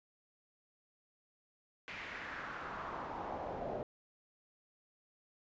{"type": "noise with band-pass filter sweep", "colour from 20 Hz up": "brown", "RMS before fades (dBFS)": -43, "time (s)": [1.88, 3.83], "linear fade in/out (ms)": 0, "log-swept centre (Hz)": [2300, 550], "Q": 2.5, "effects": ["resampled to 16000 Hz"]}